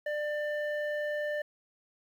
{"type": "tone with low-pass filter", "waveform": "square", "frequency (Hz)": 595, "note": "D5", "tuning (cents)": 22, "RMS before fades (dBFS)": -33, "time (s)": [0.06, 1.42], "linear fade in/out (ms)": 5, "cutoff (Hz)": 1800, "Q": 1.8, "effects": ["10-bit"]}